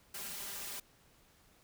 white noise with comb filter, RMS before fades -43 dBFS, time 0.14-0.8 s, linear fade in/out 5 ms, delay 5 ms, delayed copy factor +0.8, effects pink hiss -66 dBFS RMS until 1.63 s

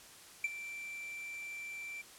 triangle tone with ADSR envelope, 2344 Hz, D7, 4 cents flat, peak -26 dBFS, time 0.44-2.02 s, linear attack 4 ms, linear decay 28 ms, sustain -14 dB, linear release 12 ms, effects white hiss -55 dBFS RMS until 2.18 s + low-pass 11000 Hz 12 dB/octave

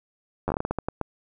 slowing click train, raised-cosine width 1 ms, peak -12 dBFS, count 12, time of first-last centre 0.48-1.013 s, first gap 10 ms, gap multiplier 1.29, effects none

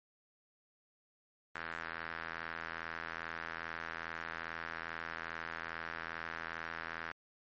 sawtooth tone with band-pass filter, 82.41 Hz, E2, in tune, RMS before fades -43 dBFS, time 1.55-7.12 s, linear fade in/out 5 ms, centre 1600 Hz, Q 3, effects MP3 32 kbps

